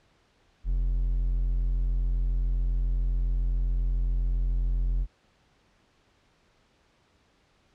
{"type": "tone", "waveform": "triangle", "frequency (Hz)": 43.65, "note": "F1", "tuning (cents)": 0, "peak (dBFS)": -21, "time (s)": [0.64, 5.07], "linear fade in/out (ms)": 50, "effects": ["pink hiss -65 dBFS RMS until 7.74 s", "low-pass 5000 Hz 12 dB/octave"]}